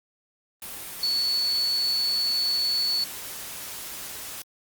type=tone in noise; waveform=sine; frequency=4435 Hz; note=C#8; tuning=in tune; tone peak=-22 dBFS; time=1.03-3.04 s; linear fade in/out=2 ms; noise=white; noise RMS=-37 dBFS; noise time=0.62-4.42 s; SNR=+12 dB; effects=Opus 32 kbps